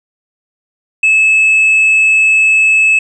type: tone with hard clipping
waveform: triangle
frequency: 2600 Hz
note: E7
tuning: 24 cents flat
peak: -5 dBFS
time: 1.03-2.99 s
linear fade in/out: 5 ms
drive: 1 dB
effects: resampled to 24000 Hz